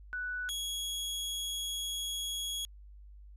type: tone pair in turn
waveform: sine / sawtooth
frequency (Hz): 1484 / 3331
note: F#6 / G#7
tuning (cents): +5 / +4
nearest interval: octave + major second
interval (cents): 1399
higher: second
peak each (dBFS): -34 / -31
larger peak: second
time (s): 0.13-0.49 / 0.49-2.65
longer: second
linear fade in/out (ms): 0
effects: added 50 Hz sine -49 dBFS peak until 3.36 s + resampled to 32000 Hz